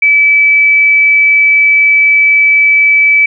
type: tone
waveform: sine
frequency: 2302 Hz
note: D7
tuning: 35 cents flat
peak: -4 dBFS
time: 0.02-3.26 s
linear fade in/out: 5 ms
effects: none